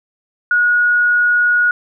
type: tone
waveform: sine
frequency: 1451 Hz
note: F#6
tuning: 34 cents flat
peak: -10 dBFS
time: 0.51-1.71 s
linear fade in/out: 2 ms
effects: none